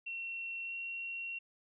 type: tone with pitch glide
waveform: sine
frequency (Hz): 2721 to 2737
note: F7 to F7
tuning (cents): -46 to -36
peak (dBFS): -38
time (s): 0.06-1.39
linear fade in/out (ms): 10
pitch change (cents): +10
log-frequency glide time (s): 0.64-0.74
effects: none